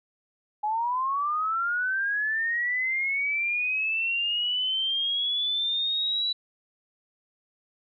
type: linear sweep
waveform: sine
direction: up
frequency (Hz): 830.6 to 3951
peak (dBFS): -24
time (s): 0.63-6.33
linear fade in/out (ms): 10
effects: none